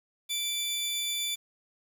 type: tone pair together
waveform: sawtooth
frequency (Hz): 2336 / 3500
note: D7 / A7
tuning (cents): -10 / -10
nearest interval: perfect fifth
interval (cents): 700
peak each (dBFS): -34 / -27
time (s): 0.29-1.36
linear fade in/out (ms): 20
effects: 9-bit